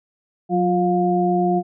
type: tone cluster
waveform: sine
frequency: 182.4 / 353.1 / 709 Hz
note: F#3 / F4 / F5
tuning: -24 / +19 / +26 cents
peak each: -20 dBFS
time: 0.49-1.63 s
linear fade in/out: 50 ms
effects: none